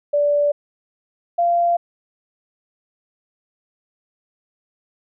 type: tone pair in turn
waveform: sine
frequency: 582 / 690.5 Hz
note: D5 / F5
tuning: -16 / -20 cents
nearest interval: minor third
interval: 296 cents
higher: second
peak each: -14 dBFS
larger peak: neither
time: 0.13-0.52 / 1.38-1.77 s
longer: neither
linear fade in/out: 10 ms
effects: none